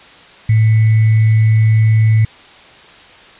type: tone with sample-and-hold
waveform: sine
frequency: 110.1 Hz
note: A2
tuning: 2 cents sharp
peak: -7 dBFS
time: 0.49-2.25 s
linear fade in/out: 5 ms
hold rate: 2100 Hz
effects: white hiss -40 dBFS RMS until 3.39 s + resampled to 8000 Hz